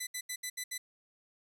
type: tone bursts at uneven times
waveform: 10% pulse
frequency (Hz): 2000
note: B6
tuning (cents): +21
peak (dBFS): -27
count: 6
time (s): 0-0.07 / 0.14-0.21 / 0.29-0.36 / 0.43-0.5 / 0.57-0.64 / 0.71-0.78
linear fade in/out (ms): 10
effects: none